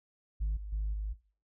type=tone with level steps; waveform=sine; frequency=51.91 Hz; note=G#1; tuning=in tune; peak=-26 / -37 / -28 / -31 dBFS; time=0.4-1.14 s; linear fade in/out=20 ms; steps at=0.56 / 0.72 / 0.93 s; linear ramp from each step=10 ms; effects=noise-tail reverb RT60 0.4 s tail -19 dB re dry + tanh soft clip ceiling -27 dBFS